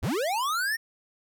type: linear sweep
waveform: square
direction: up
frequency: 46 to 1864.7 Hz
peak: -26 dBFS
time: 0.02-0.77 s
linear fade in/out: 20 ms
effects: none